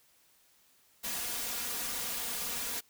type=noise with comb filter; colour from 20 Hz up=white; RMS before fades=-36 dBFS; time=1.03-2.81 s; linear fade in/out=20 ms; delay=4.2 ms; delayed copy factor=+0.7; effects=white hiss -66 dBFS RMS until 2.89 s